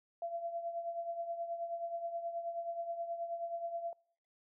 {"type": "tone with tremolo", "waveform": "sine", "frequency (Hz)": 680, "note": "F5", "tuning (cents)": -46, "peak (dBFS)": -34, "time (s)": [0.22, 3.93], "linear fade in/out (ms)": 2, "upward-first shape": "triangle", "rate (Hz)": 9.4, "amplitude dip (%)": 70, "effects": ["noise-tail reverb RT60 0.7 s tail -26 dB re dry"]}